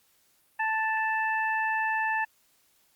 harmonic tone, 880 Hz, A5, in tune, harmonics 1 / 2 / 3, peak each -28 / -28 / -36 dBFS, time 0.59-2.25 s, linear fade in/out 10 ms, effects white hiss -66 dBFS RMS until 2.95 s + Opus 48 kbps

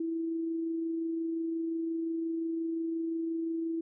sine tone with amplitude modulation, 328.8 Hz, E4, 4 cents flat, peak -29 dBFS, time 0-3.81 s, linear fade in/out 5 ms, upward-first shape sine, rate 25.7 Hz, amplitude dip 25%, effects none

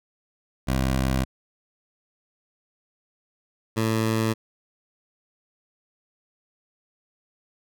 15% pulse tone pair in turn, 65.5 / 111.37 Hz, C2 / A2, +2 / +21 cents, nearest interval major sixth, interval 919 cents, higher second, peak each -15 dBFS, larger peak neither, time 0.67-1.25 / 3.76-4.34 s, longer neither, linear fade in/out 20 ms, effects none

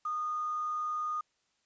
sine tone with quantisation, 1229 Hz, D#6, 22 cents flat, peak -31 dBFS, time 0.05-1.21 s, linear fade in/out 5 ms, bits 9, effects white hiss -75 dBFS RMS until 1.65 s + resampled to 16000 Hz

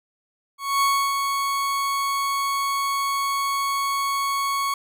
40% pulse tone with ADSR envelope, 1108.7 Hz, C#6, in tune, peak -16 dBFS, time 0.58-4.74 s, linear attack 240 ms, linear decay 300 ms, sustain -5 dB, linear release 3 ms, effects none

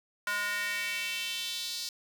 square tone with high-pass filter sweep, 205.8 Hz, G#3, 16 cents flat, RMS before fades -34 dBFS, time 0.27-1.89 s, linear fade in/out 2 ms, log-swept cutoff 1400 to 4600 Hz, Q 3, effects 9-bit

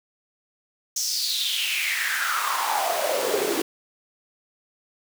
pink noise with high-pass filter sweep, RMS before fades -25 dBFS, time 0.96-3.62 s, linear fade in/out 5 ms, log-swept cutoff 6000 to 320 Hz, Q 5.8, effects none

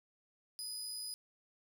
25% pulse tone, 4978 Hz, D#8, in tune, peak -36 dBFS, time 0.59-1.14 s, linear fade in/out 0 ms, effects none

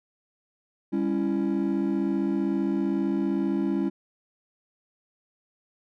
triangle chord, C# diminished, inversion second, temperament just, 199.57 / 277.2 / 332.6 Hz, G3 / C#4 / E4, +31 / 0 / +16 cents, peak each -25 dBFS, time 0.92-3.9 s, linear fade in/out 20 ms, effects tanh soft clip ceiling -15 dBFS

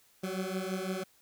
20% pulse beating tone pair, 185 / 190.9 Hz, F#3 / G3, 0 / -46 cents, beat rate 5.9 Hz, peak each -31 dBFS, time 0.23-1.04 s, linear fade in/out 10 ms, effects white hiss -65 dBFS RMS until 1.21 s

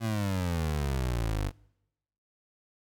25% pulse exponential sweep, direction down, 115.6 to 47.72 Hz, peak -24 dBFS, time 0-1.52 s, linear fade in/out 50 ms, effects noise-tail reverb RT60 0.9 s tail -26 dB re dry

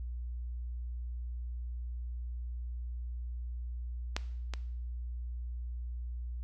clicks, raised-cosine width 0.2 ms, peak -14 / -21 dBFS, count 2, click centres 4.165 / 4.537 s, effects noise-tail reverb RT60 0.7 s tail -17 dB re dry + added 60 Hz sine -36 dBFS peak until 6.43 s

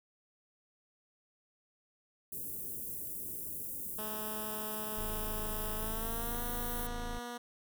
white band-stop noise, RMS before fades -41 dBFS, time 2.32-6.87 s, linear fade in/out 5 ms, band 430 to 10000 Hz, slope 24 dB/octave
10% pulse tone with pitch glide, 214.6 to 240.9 Hz, A3 to B3, -43 to -43 cents, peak -32 dBFS, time 3.98-7.38 s, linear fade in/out 10 ms, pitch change +200 cents, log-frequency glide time 5.76-6.43 s
45% pulse tone, 26.84 Hz, A0, 42 cents flat, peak -38 dBFS, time 4.97-7.19 s, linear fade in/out 10 ms
effects none

